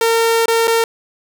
sawtooth tone with dropouts, 457.1 Hz, A#4, 34 cents flat, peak -8 dBFS, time 0.01-0.84 s, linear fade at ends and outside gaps 2 ms, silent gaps 0.458-0.481 / 0.673-0.678 s, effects none

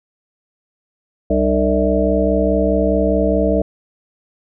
harmonic tone with a mistuned harmonic, 64.8 Hz, C2, 16 cents flat, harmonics 1 / 3 / 5 / 7 / 9 / 10, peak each -20 / -20 / -20 / -20 / -20 / -20 dBFS, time 1.3-3.62 s, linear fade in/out 5 ms, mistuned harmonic 5, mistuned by -120 cents, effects none

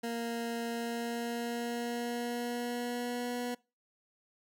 20% pulse tone with pitch glide, 233.1 to 243.8 Hz, A#3 to B3, 0 to -22 cents, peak -29 dBFS, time 0.03-3.55 s, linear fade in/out 10 ms, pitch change +78 cents, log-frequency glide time 0.68-3.34 s, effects noise-tail reverb RT60 0.3 s tail -24 dB re dry

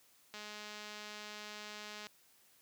click train, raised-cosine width 0.2 ms, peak -30 dBFS, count 364, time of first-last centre 0.34-2.069 s, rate 210 Hz, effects white hiss -67 dBFS RMS until 2.61 s + high-pass 80 Hz 12 dB/octave

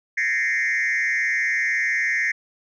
sine tone with frequency modulation, 1957 Hz, B6, 16 cents flat, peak -17 dBFS, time 0.17-2.32 s, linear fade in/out 10 ms, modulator 124 Hz, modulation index 1.9, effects tanh soft clip ceiling -18 dBFS

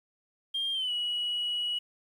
sine tone with pitch glide, 3204 to 2921 Hz, G7 to F#7, +37 to -23 cents, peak -27 dBFS, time 0.54-1.79 s, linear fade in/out 10 ms, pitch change -160 cents, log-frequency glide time 0.73-0.92 s, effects tanh soft clip ceiling -25 dBFS + 10-bit

